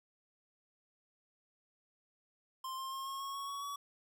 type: tone with pitch steps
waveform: square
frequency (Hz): 1049 / 1060.6 / 1072.3 / 1084.1 / 1096.1 / 1108.2 / 1120.4 / 1132.8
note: C6 / C6 / C6 / C#6 / C#6 / C#6 / C#6 / C#6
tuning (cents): +4 / +23 / +42 / -39 / -20 / -1 / +18 / +37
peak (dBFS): -40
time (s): 2.64-3.76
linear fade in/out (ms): 5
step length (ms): 140
effects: none